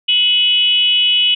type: tone with frequency modulation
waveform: sine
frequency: 2960 Hz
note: F#7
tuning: in tune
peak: -10 dBFS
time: 0.08-1.35 s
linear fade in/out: 10 ms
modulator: 409 Hz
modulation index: 0.6
effects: none